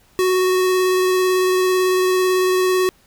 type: tone with vibrato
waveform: square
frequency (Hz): 370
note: F#4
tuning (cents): 0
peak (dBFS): -15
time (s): 0.19-2.89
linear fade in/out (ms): 0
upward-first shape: square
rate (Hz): 18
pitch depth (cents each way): 9
effects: pink hiss -55 dBFS RMS until 3.06 s